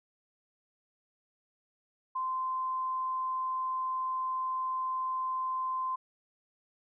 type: tone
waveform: sine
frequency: 1037 Hz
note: C6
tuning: 16 cents flat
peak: -30 dBFS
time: 2.15-5.96 s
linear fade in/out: 10 ms
effects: none